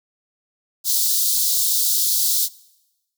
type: high-pass noise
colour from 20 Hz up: white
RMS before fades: -19 dBFS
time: 0.84-2.49 s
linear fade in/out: 50 ms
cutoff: 3700 Hz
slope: 48 dB/octave
effects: noise-tail reverb RT60 1.0 s tail -22 dB re dry